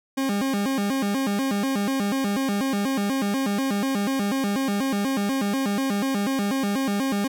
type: tone with vibrato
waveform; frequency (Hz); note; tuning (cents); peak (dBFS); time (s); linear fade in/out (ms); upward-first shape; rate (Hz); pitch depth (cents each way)
40% pulse; 233.1; A#3; 0; -21; 0.17-7.28; 10; square; 4.1; 250
effects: none